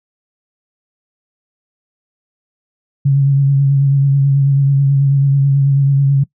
sine tone with vibrato, 138.59 Hz, C#3, in tune, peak -8 dBFS, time 3.05-6.24 s, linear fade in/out 10 ms, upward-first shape triangle, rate 9.2 Hz, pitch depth 33 cents each way, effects noise-tail reverb RT60 0.1 s tail -21 dB re dry

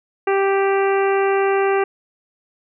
harmonic tone, 392 Hz, G4, in tune, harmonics 1 / 2 / 3 / 4 / 5 / 6 / 7, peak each -16 / -22 / -26 / -28 / -30 / -32 / -33 dBFS, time 0.27-1.84 s, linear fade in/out 5 ms, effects none

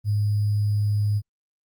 sine tone with sample-and-hold, 103.83 Hz, G#2, in tune, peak -19 dBFS, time 0.04-1.22 s, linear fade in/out 50 ms, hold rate 4900 Hz, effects Opus 32 kbps

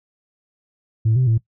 sine tone with pitch steps, 111.2 / 128.4 / 112.8 Hz, A2 / C3 / A2, +19 / -32 / +44 cents, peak -12 dBFS, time 1.05-1.38 s, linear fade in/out 10 ms, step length 110 ms, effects noise-tail reverb RT60 0.1 s tail -19 dB re dry + tanh soft clip ceiling -11 dBFS

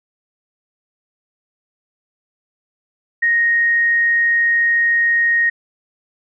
sine tone, 1867 Hz, A#6, 2 cents sharp, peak -12 dBFS, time 3.22-5.5 s, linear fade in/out 10 ms, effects none

